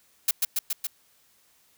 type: noise with echo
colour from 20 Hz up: blue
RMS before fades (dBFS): -21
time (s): 0.28-0.31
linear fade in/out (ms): 5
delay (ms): 140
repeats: 4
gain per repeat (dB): -2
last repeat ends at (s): 0.87
effects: white hiss -63 dBFS RMS until 1.77 s